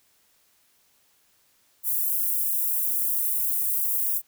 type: high-pass noise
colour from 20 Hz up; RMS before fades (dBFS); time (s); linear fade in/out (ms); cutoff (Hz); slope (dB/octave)
white; -25; 1.83-4.22; 50; 11000; 24
effects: white hiss -64 dBFS RMS until 4.27 s